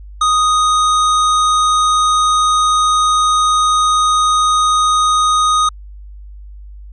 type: tone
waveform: square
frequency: 1244.5 Hz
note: D#6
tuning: in tune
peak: -11 dBFS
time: 0.21-5.69 s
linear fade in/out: 5 ms
effects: added 50 Hz sine -31 dBFS peak until 6.92 s + resampled to 22050 Hz